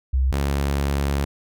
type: tone pair in turn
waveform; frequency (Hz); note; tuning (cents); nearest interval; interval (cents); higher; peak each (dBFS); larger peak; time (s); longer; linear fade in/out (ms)
sine / sawtooth; 65.41 / 70.1; C2 / C#2; 0 / +20; minor second; 120; second; -16; neither; 0.13-0.32 / 0.32-1.25; second; 10
effects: none